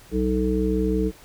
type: harmonic tone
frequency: 62.9 Hz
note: B1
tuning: 32 cents sharp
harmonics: 1 / 3 / 5 / 7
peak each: -25 / -25 / -25 / -25 dBFS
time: 0.11-1.12 s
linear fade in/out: 50 ms
effects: pink hiss -49 dBFS RMS until 1.24 s